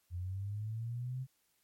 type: linear sweep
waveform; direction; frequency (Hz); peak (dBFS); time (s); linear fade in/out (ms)
sine; up; 86 to 132.4; -36; 0.1-1.27; 50
effects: white hiss -75 dBFS RMS until 1.63 s + MP3 64 kbps